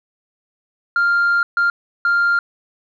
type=tone bursts at uneven times; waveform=sine; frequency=1396.9 Hz; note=F6; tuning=in tune; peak=-11 dBFS; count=3; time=0.96-1.43 / 1.57-1.7 / 2.05-2.39 s; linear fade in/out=2 ms; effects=tanh soft clip ceiling -11 dBFS